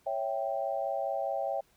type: chord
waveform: sine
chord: C# diminished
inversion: none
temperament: equal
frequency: 554.4 / 659.3 / 784 Hz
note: C#5 / E5 / G5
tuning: 0 / 0 / 0 cents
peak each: -34 dBFS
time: 0.06-1.61 s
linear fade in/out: 10 ms
effects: pink hiss -67 dBFS RMS until 1.76 s